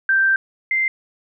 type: tone pair in turn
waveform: sine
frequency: 1568 / 2085 Hz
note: G6 / C7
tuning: 0 / -7 cents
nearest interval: perfect fourth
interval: 493 cents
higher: second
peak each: -13 / -16 dBFS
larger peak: first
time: 0.09-0.36 / 0.71-0.88 s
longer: first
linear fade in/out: 2 ms
effects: none